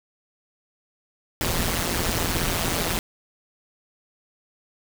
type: noise with amplitude modulation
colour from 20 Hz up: pink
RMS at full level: -21 dBFS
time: 1.41-2.99 s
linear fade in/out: 0 ms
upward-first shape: sine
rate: 170 Hz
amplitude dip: 85%
effects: none